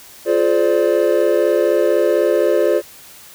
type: chord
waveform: triangle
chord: D half-diminished seventh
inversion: first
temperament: equal with one note detuned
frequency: 349.2 / 424.8 / 523.3 / 587.3 Hz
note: F4 / Ab4 / C5 / D5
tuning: 0 / +39 / 0 / 0 cents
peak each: -16 dBFS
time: 0.25-2.82 s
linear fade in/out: 50 ms
effects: white hiss -41 dBFS RMS until 3.34 s